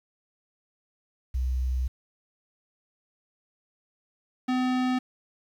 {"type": "tone pair in turn", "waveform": ["sine", "square"], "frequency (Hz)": [63.5, 254], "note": ["B1", "B3"], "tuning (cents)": [49, 49], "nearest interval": "2 octaves", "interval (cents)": 2400, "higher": "second", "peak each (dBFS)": -24, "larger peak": "neither", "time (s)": [[1.34, 1.88], [4.48, 4.99]], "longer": "first", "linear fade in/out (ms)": 10, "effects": ["low-pass 4000 Hz 12 dB/octave", "9-bit"]}